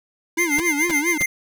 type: tone with vibrato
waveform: square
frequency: 316.2 Hz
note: D#4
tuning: 28 cents sharp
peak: -23 dBFS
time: 0.37-1.18 s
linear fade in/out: 5 ms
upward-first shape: sine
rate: 4.5 Hz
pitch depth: 190 cents each way
type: tone with tremolo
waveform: square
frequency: 2093 Hz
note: C7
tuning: in tune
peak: -17 dBFS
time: 0.38-1.26 s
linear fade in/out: 5 ms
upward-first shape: sine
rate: 7.3 Hz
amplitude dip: 80%
type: noise bursts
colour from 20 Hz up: pink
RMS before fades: -26 dBFS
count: 3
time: 0.58-1.226 s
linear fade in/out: 5 ms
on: 22 ms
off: 290 ms
effects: none